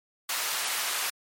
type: high-pass noise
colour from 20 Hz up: pink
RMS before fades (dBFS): -30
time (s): 0.29-1.1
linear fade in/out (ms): 5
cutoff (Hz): 1100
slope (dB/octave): 12
effects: MP3 64 kbps